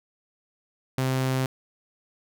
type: tone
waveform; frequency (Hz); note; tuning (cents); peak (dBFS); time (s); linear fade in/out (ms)
sawtooth; 130.81; C3; 0; -19; 0.98-1.46; 2
effects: none